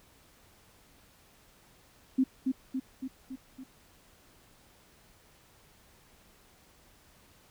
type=tone with echo; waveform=sine; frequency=261.6 Hz; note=C4; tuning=in tune; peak=-21 dBFS; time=2.18-2.24 s; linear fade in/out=10 ms; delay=280 ms; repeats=5; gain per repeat=-4 dB; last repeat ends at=3.64 s; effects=pink hiss -61 dBFS RMS until 7.5 s